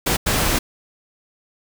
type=noise bursts at uneven times; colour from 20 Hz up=pink; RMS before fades=-19 dBFS; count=2; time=0.06-0.17 / 0.26-0.59 s; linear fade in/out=10 ms; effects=none